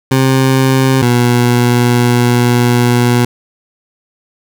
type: tone pair in turn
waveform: 20% pulse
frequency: 132.4 / 121.4 Hz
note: C3 / B2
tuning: +21 / -29 cents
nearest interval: major second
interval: 150 cents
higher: first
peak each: -3 dBFS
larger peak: neither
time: 0.11-1.02 / 1.02-3.25 s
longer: second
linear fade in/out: 5 ms
effects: none